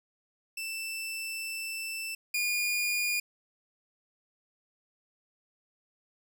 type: tone pair in turn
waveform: sawtooth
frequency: 2661 / 2432 Hz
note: E7 / D#7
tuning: +16 / -40 cents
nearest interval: major second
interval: 156 cents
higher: first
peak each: -31 / -24 dBFS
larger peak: second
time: 0.57-2.15 / 2.34-3.2 s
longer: first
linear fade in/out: 5 ms
effects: none